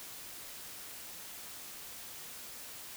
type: silence
effects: white hiss -47 dBFS RMS until 2.96 s